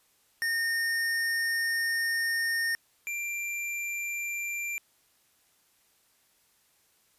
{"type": "tone pair in turn", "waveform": "square", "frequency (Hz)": [1832, 2367], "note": ["A#6", "D7"], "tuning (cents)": [-31, 13], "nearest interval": "major third", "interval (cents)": 444, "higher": "second", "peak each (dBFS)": [-27, -32], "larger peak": "first", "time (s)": [[0.42, 2.75], [3.07, 4.78]], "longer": "first", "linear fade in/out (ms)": 0, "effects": ["white hiss -67 dBFS RMS until 7.18 s", "resampled to 32000 Hz"]}